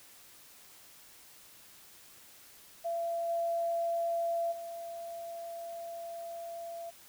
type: tone with level steps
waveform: sine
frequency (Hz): 677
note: E5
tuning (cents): +46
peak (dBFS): -31 / -29 / -39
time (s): 2.84-6.91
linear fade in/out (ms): 20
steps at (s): 3.28 / 4.51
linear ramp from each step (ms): 20
effects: white hiss -56 dBFS RMS until 7.08 s